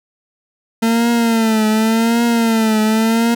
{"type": "tone with vibrato", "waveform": "40% pulse", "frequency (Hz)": 225.5, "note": "A3", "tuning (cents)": 43, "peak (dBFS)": -11, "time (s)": [0.82, 3.35], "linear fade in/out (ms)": 10, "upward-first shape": "triangle", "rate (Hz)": 0.88, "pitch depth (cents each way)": 84, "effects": []}